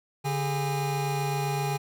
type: tone cluster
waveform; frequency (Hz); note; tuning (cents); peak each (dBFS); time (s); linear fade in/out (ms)
square; 143.1 / 401.6 / 817; D3 / G4 / G#5; -45 / +42 / -29; -29 / -36 / -32; 0.24-1.78; 20
effects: none